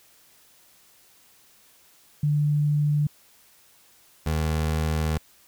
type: tone pair in turn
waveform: sine / 25% pulse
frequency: 147.8 / 78.29 Hz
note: D3 / D#2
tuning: +11 / +11 cents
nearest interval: major seventh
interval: 1100 cents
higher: first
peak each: -19 dBFS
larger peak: neither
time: 2.23-3.07 / 4.26-5.18 s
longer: second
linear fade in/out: 5 ms
effects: white hiss -57 dBFS RMS until 5.47 s